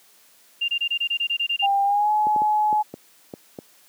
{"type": "tone bursts", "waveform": "sine", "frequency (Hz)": 2794, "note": "F7", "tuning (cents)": 0, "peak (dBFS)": -20, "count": 11, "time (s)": [0.61, 1.664], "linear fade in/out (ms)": 10, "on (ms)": 74, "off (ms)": 24}
{"type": "tone with pitch glide", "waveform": "sine", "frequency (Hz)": [796, 848.2], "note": ["G5", "G#5"], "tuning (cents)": [26, 36], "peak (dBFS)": -17, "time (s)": [1.62, 2.83], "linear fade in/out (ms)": 20, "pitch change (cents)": 110, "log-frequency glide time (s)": [1.84, 2.11]}
{"type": "clicks", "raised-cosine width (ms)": 2, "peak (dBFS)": -18, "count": 7, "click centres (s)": [2.269, 2.362, 2.419, 2.728, 2.94, 3.338, 3.588]}
{"effects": ["white hiss -55 dBFS RMS until 3.88 s", "high-pass 200 Hz 12 dB/octave"]}